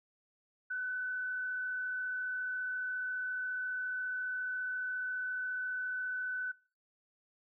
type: tone with frequency modulation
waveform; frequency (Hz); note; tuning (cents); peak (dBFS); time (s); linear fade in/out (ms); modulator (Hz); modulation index
sine; 1503; F#6; +27; -34; 0.7-6.52; 10; 34.5; 0.44
effects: noise-tail reverb RT60 0.4 s tail -24 dB re dry

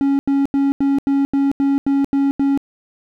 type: tone bursts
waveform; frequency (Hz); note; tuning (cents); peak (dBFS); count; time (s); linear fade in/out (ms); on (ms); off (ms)
triangle; 277.2; C#4; 0; -11; 10; 0.01-2.575; 0; 180; 85
effects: none

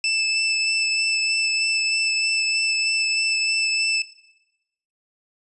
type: tone with vibrato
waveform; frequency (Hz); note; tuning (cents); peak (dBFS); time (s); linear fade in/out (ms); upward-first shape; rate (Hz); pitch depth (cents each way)
25% pulse; 2637; E7; 0; -16; 0.04-4.02; 2; sine; 3.2; 9
effects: noise-tail reverb RT60 0.9 s tail -18 dB re dry + resampled to 24000 Hz

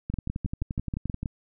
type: two click trains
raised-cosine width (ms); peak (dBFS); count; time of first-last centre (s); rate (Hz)
5; -18 / -17; 14 / 8; 0.1-1.23 / 0.14-1.258; 11.5 / 6.26
effects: none

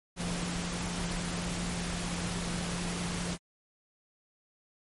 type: tone in noise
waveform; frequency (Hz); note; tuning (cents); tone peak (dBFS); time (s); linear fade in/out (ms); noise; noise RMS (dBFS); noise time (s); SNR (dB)
sine; 174.61; F3; 0; -35; 0.16-3.38; 50; pink; -36; 0.16-3.38; -2
effects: MP3 48 kbps

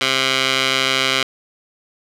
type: tone with band-pass filter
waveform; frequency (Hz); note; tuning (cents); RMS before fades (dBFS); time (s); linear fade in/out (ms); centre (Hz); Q
15% pulse; 132.4; C3; +21; -18; 0.01-1.23; 2; 3100; 1.4
effects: none

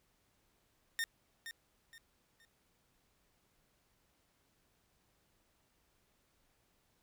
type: tone with echo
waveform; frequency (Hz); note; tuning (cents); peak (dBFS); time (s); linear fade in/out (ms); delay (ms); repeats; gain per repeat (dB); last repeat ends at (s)
sawtooth; 1827; A#6; -35; -30; 0.99-1.04; 0; 470; 3; -10; 2.45
effects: pink hiss -75 dBFS RMS until 7.02 s

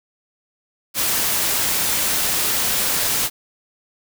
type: noise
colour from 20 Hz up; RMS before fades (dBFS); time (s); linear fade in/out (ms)
white; -20; 0.94-3.3; 50
effects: none

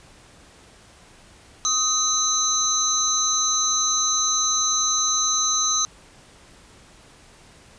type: tone cluster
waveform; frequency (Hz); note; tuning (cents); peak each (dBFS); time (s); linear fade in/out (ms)
sine; 1251 / 3971 / 5940 / 6270; D#6 / B7 / F#8 / G8; +9 / +9 / +6 / -1; -26 / -25 / -26 / -22; 1.65-5.85; 0
effects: pink hiss -50 dBFS RMS until 7.78 s + resampled to 22050 Hz

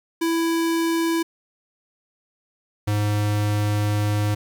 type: tone pair in turn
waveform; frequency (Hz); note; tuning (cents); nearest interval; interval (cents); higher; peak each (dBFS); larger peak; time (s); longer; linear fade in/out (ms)
square; 331.2 / 104.32; E4 / G#2; +8 / +8; octave + minor sixth; 2000; first; -20; neither; 0.21-1.23 / 2.87-4.35; second; 10
effects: 9-bit

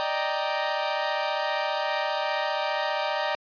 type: chord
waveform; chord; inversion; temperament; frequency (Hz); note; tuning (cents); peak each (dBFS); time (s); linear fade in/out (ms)
sawtooth; Eb major seventh; third; equal; 587.3 / 622.3 / 784 / 932.3; D5 / Eb5 / G5 / Bb5; 0 / 0 / 0 / 0; -27; 0-3.35; 0
effects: resampled to 11025 Hz

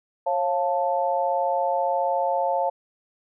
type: chord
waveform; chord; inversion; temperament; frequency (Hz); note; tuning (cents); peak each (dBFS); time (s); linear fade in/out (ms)
sine; Db augmented; none; equal with one note detuned; 543.9 / 698.5 / 880; Db5 / F5 / A5; -33 / 0 / 0; -25; 0.26-2.7; 10
effects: none

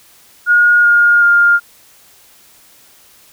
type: tone with pitch steps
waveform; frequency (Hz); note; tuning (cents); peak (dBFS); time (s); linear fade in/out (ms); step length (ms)
sine; 1436 / 1421.1 / 1406.4; F6 / F6 / F6; +48 / +30 / +12; -6; 0.46-1.6; 50; 380
effects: white hiss -46 dBFS RMS until 3.32 s

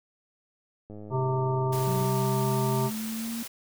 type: click train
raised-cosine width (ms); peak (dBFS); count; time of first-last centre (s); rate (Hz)
2; -30; 122; 0.9-2.052; 105
type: harmonic tone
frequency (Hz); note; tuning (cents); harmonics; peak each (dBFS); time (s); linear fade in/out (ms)
130.3; C3; -7; 1 / 3 / 5 / 7 / 9; -26 / -30 / -36 / -32 / -38; 1.1-2.91; 50
type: noise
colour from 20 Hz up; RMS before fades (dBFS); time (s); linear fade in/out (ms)
white; -39; 1.72-3.48; 10
type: exponential sweep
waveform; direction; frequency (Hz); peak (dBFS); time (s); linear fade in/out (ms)
sine; up; 186.6 to 233.1; -31; 1.87-3.43; 5
effects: none

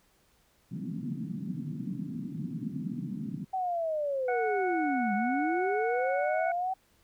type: band-pass noise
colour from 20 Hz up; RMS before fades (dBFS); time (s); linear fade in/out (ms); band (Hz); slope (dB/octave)
white; -36; 0.71-3.45; 10; 140 to 260; 48
type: linear two-way sweep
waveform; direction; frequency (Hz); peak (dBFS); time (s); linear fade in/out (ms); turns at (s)
sine; down then up; 765 to 198.5 to 765; -28; 3.53-6.74; 10; 5.14
type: harmonic tone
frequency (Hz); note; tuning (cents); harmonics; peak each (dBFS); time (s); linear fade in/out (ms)
736; F#5; -9; 1 / 2 / 3; -30 / -36 / -40; 4.28-6.52; 5
effects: pink hiss -67 dBFS RMS until 7.03 s

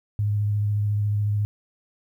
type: tone with vibrato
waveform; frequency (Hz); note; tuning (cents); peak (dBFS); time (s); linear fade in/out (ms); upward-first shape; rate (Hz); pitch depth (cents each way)
sine; 103.83; G#2; 0; -20; 0.19-1.45; 0; triangle; 14; 21
effects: 10-bit

